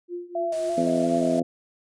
sine tone with tremolo, 351.1 Hz, F4, 9 cents sharp, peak -28 dBFS, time 0.08-0.9 s, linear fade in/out 50 ms, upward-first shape triangle, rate 3.7 Hz, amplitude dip 90%
sine tone with vibrato, 657 Hz, E5, 6 cents flat, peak -24 dBFS, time 0.35-1.4 s, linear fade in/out 5 ms, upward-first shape square, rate 2.9 Hz, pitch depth 40 cents each way
white noise, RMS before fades -42 dBFS, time 0.52-1.4 s, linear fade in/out 5 ms
harmonic tone, 85 Hz, F2, 46 cents flat, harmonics 2 / 3 / 4 / 5 / 6 / 7 / 8, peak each -31 / -24 / -28 / -34 / -31 / -36 / -32 dBFS, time 0.77-1.43 s, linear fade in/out 10 ms
effects resampled to 22050 Hz

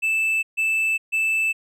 triangle tone bursts, 2637 Hz, E7, in tune, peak -17 dBFS, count 3, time 0.02-1.53 s, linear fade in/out 20 ms, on 410 ms, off 140 ms, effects none

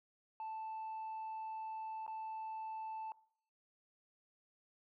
sine tone with dropouts, 880 Hz, A5, in tune, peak -39 dBFS, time 0.4-3.12 s, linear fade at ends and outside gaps 1 ms, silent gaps 2.065-2.078 s, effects noise-tail reverb RT60 0.6 s tail -22 dB re dry + tanh soft clip ceiling -40 dBFS

